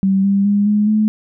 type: tone with pitch steps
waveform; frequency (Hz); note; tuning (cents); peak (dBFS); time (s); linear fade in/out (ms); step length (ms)
sine; 192.9 / 198.09 / 203.4 / 208.9 / 214.5; G3 / G3 / G#3 / G#3 / A3; -28 / +18 / -36 / +10 / -44; -11; 0.03-1.08; 0; 210
effects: none